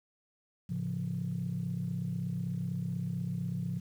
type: chord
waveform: sine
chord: A augmented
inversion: none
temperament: equal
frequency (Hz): 110 / 138.59 / 174.61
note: A2 / C#3 / E#3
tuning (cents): 0 / 0 / 0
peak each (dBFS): -38 / -36 / -34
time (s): 0.69-3.8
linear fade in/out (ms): 10
effects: tanh soft clip ceiling -25 dBFS + 10-bit